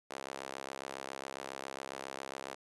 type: tone with high-pass filter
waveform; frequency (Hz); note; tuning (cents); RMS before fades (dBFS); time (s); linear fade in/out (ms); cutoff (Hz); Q
sawtooth; 67.3; C2; +49; -44; 0.1-2.55; 10; 540; 1
effects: resampled to 24000 Hz